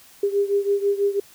sine beating tone pair, 400.1 / 406.2 Hz, G4 / G#4, +35 / -38 cents, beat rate 6.1 Hz, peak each -20 / -23 dBFS, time 0.23-1.2 s, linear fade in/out 5 ms, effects white hiss -50 dBFS RMS until 1.34 s

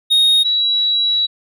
triangle / sine tone pair in turn, 3729 / 3901 Hz, A#7 / B7, 0 / -22 cents, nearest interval minor second, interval 78 cents, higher second, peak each -8 / -13 dBFS, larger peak first, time 0.1-0.44 / 0.44-1.27 s, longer second, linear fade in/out 20 ms, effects none

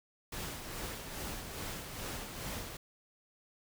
pink noise with tremolo, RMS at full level -40 dBFS, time 0.32-2.77 s, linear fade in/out 5 ms, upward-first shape sine, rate 2.4 Hz, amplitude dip 45%, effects none

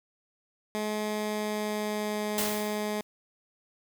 15% pulse tone with pitch glide, 212.5 to 210.7 Hz, G#3 to G#3, +40 to +25 cents, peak -23 dBFS, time 0.75-3.01 s, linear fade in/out 0 ms, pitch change -15 cents, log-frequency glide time 0.95-2.23 s
white noise with exponential decay, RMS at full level -28 dBFS, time 2.38-3.03 s, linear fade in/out 0 ms, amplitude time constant 140 ms
effects none

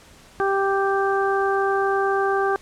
harmonic tone, 392 Hz, G4, in tune, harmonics 1 / 2 / 3 / 4, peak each -21 / -24 / -26 / -27 dBFS, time 0.4-2.56 s, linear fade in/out 0 ms, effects pink hiss -49 dBFS RMS until 2.61 s + low-pass 10000 Hz 12 dB/octave

